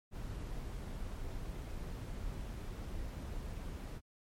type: noise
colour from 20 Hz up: brown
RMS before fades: -42 dBFS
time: 0.11-4.01 s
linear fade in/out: 50 ms
effects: MP3 64 kbps